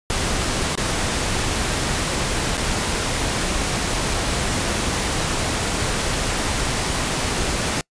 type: noise with dropouts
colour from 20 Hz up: pink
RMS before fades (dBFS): -22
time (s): 0.1-7.81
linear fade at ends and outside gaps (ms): 1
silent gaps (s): 0.754-0.775 / 2.572-2.577
effects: noise-tail reverb RT60 0.1 s tail -26 dB re dry + resampled to 22050 Hz